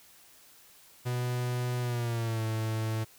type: tone with pitch glide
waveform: 45% pulse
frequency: 123.47 to 110.64 Hz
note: B2 to A2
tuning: 0 to +10 cents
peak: -29 dBFS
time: 1.05-3.05 s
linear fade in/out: 20 ms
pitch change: -190 cents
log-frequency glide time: 1.81-2.45 s
effects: white hiss -57 dBFS RMS until 3.18 s